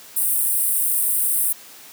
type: high-pass noise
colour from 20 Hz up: pink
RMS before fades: -20 dBFS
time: 0.16-1.53 s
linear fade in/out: 10 ms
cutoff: 8500 Hz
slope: 96 dB/octave
effects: white hiss -43 dBFS RMS until 1.92 s + high-pass 150 Hz 12 dB/octave